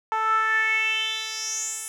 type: tone with band-pass filter sweep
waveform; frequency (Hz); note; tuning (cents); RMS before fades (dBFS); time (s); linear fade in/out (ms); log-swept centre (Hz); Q
10% pulse; 440; A4; 0; -25; 0.12-1.88; 0; 1000 to 9400; 5.5
effects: none